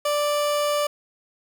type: tone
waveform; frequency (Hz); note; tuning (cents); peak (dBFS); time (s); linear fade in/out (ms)
30% pulse; 587.3; D5; 0; -18; 0.05-0.87; 5
effects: 9-bit